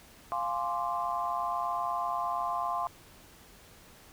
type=chord; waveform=sine; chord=D half-diminished seventh; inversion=first; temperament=equal; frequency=698.5 / 830.6 / 1046.5 / 1174.7 Hz; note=F5 / Ab5 / C6 / D6; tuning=0 / 0 / 0 / 0 cents; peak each=-34 / -38 / -32 / -38 dBFS; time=0.32-2.87 s; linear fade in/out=0 ms; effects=pink hiss -55 dBFS RMS until 4.12 s